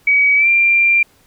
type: tone with pitch glide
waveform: sine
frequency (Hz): 2269 to 2376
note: C#7 to D7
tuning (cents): +40 to +20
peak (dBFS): -9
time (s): 0.07-1.03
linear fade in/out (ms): 5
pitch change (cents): +80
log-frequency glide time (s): 0.36-0.48
effects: pink hiss -53 dBFS RMS until 1.26 s